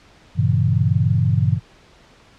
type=chord; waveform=sine; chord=G diminished seventh; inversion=none; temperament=equal with one note detuned; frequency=98 / 117.42 / 138.59 / 164.81 Hz; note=G2 / Bb2 / Db3 / Fb3; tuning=0 / +13 / 0 / 0 cents; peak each=-19 / -19 / -20 / -22 dBFS; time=0.35-1.6 s; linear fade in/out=50 ms; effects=pink hiss -50 dBFS RMS until 2.38 s + low-pass 5000 Hz 12 dB/octave